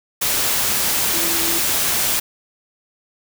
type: tone in noise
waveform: sine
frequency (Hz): 334.7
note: E4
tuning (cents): +26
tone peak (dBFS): -28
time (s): 1.13-1.59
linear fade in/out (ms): 10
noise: white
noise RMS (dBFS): -19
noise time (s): 0.21-2.2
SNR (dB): -12
effects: none